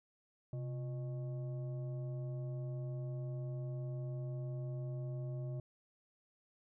sine tone with frequency modulation, 130.81 Hz, C3, in tune, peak -38 dBFS, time 0.53-5.6 s, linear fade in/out 2 ms, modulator 483 Hz, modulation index 0.43, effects none

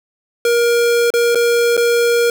square tone with dropouts, 472.6 Hz, A#4, 24 cents sharp, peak -12 dBFS, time 0.45-2.3 s, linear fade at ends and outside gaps 2 ms, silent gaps 1.104-1.138 / 1.348-1.355 / 1.768-1.776 s, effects none

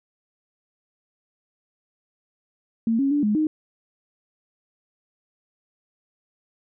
sine tone with pitch steps, 227 / 275 / 291 / 210.1 / 309.3 Hz, A#3 / C#4 / D4 / G#3 / D#4, -46 / -14 / -16 / +20 / -10 cents, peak -18 dBFS, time 2.87-3.47 s, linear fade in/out 2 ms, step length 120 ms, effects none

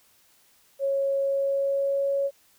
sine tone with pitch glide, 550 to 555.4 Hz, C#5 to C#5, -14 to +3 cents, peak -22 dBFS, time 0.79-2.31 s, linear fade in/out 50 ms, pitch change +17 cents, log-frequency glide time 1.2-2.11 s, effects white hiss -61 dBFS RMS until 2.58 s

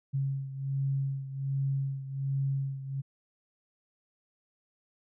sine beating tone pair, 136.4 / 137.7 Hz, C#3 / C#3, -28 / -11 cents, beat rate 1.3 Hz, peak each -30 / -35 dBFS, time 0.13-3.02 s, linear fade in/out 20 ms, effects none

